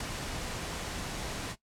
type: noise with ADSR envelope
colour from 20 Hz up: pink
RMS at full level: -33 dBFS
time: 0-1.56 s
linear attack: 5 ms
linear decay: 6 ms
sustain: -4 dB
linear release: 51 ms
effects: noise-tail reverb RT60 0.1 s tail -17 dB re dry + low-pass 9000 Hz 12 dB/octave